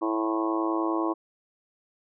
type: harmonic tone with a mistuned harmonic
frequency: 110 Hz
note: A2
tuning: in tune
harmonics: 3 / 4 / 5 / 6 / 7 / 8 / 9 / 10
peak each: -26 / -37 / -36 / -36 / -38 / -37 / -34 / -33 dBFS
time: 0.01-1.14 s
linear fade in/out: 20 ms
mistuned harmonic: 10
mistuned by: -15 cents
effects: none